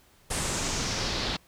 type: noise with low-pass filter sweep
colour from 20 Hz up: pink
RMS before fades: -30 dBFS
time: 0.3-1.37 s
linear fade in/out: 10 ms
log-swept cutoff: 9300 to 4000 Hz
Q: 2.6
effects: pink hiss -60 dBFS RMS until 1.47 s